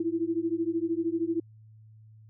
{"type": "beating tone pair", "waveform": "sine", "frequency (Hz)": [326, 339], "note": ["E4", "E4"], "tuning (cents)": [-19, 49], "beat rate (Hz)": 13, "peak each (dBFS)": -29, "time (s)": [0, 1.4], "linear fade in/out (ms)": 5, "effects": ["added 109 Hz sine -50 dBFS peak until 2.29 s"]}